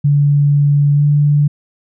sine tone with pitch glide, 144.1 to 146.28 Hz, D3 to D3, -33 to -7 cents, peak -8 dBFS, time 0.04-1.48 s, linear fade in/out 10 ms, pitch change +26 cents, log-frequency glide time 0.94-1.03 s, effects none

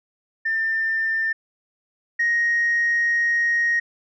sine tone pair in turn, 1794 / 1873.7 Hz, A6 / A#6, +33 / +8 cents, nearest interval minor second, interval 75 cents, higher second, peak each -19 / -16 dBFS, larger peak second, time 0.45-1.33 / 2.19-3.8 s, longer second, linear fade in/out 10 ms, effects tanh soft clip ceiling -14 dBFS

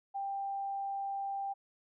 sine tone, 790 Hz, G5, 13 cents sharp, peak -34 dBFS, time 0.14-1.54 s, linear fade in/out 20 ms, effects none

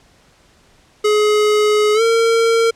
square tone with pitch glide, 421.9 to 457.4 Hz, G#4 to A#4, +27 to -33 cents, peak -12 dBFS, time 1.04-2.71 s, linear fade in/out 10 ms, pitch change +140 cents, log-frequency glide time 1.94-2.02 s, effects pink hiss -52 dBFS RMS until 2.75 s + low-pass 8000 Hz 12 dB/octave

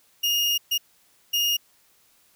35% pulse tone bursts at uneven times, 2846 Hz, F7, 32 cents sharp, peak -19 dBFS, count 3, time 0.23-0.58 / 0.71-0.78 / 1.33-1.57 s, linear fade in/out 10 ms, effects white hiss -61 dBFS RMS until 2.35 s

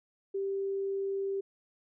sine tone, 392 Hz, G4, in tune, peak -30 dBFS, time 0.34-1.41 s, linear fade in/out 10 ms, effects none

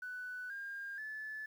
sine tone with pitch steps, 1492 / 1608.3 / 1733.8 Hz, F#6 / G6 / A6, +14 / +44 / -26 cents, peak -40 dBFS, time 0.02-1.46 s, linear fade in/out 5 ms, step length 480 ms, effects tanh soft clip ceiling -37 dBFS + 11-bit

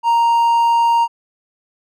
triangle tone, 932 Hz, A#5, 1 cent flat, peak -9 dBFS, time 0.03-1.08 s, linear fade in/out 50 ms, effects none

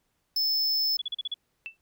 square tone, 5250 Hz, E8, 8 cents flat, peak -24 dBFS, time 0.36-0.97 s, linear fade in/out 5 ms
sine tone bursts, 3400 Hz, G#7, 40 cents sharp, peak -28 dBFS, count 6, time 0.99-1.342 s, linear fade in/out 5 ms, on 27 ms, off 38 ms
sine tone with exponential decay, 2663 Hz, E7, 17 cents sharp, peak -30 dBFS, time 1.66-1.77 s, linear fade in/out 0 ms, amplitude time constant 22 ms
effects pink hiss -75 dBFS RMS until 1.81 s

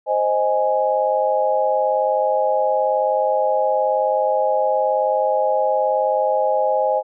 sine chord, Ab major, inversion first, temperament equal, 523.3 / 622.3 / 830.6 Hz, C5 / Eb5 / Ab5, 0 / 0 / 0 cents, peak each -20 dBFS, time 0.06-7.03 s, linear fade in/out 50 ms, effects none

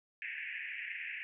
pink band-pass noise, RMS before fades -42 dBFS, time 0.22-1.23 s, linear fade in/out 0 ms, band 1700 to 2700 Hz, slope 96 dB/octave, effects none

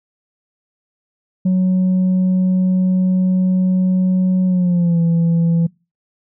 sine tone with pitch glide, 185 to 167.7 Hz, F#3 to E3, 0 to +30 cents, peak -9 dBFS, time 1.45-5.67 s, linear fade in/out 10 ms, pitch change -170 cents, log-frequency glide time 4.46-5 s, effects noise-tail reverb RT60 0.3 s tail -26 dB re dry + tanh soft clip ceiling -11 dBFS

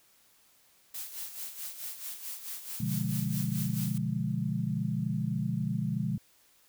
blue noise with tremolo, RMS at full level -38 dBFS, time 0.94-3.98 s, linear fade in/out 5 ms, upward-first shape sine, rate 4.6 Hz, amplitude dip 65%
sine chord, B diminished seventh, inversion none, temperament equal, 123.47 / 146.83 / 174.61 / 207.7 Hz, B2 / D3 / F3 / Ab3, 0 / 0 / 0 / 0 cents, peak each -34 dBFS, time 2.8-6.18 s, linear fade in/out 5 ms
effects white hiss -64 dBFS RMS until 6.68 s

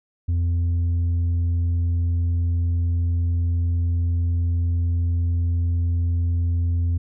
sine tone with tanh clipping, 85.5 Hz, F2, 36 cents flat, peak -19 dBFS, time 0.28-6.98 s, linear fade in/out 10 ms, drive 3 dB, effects none

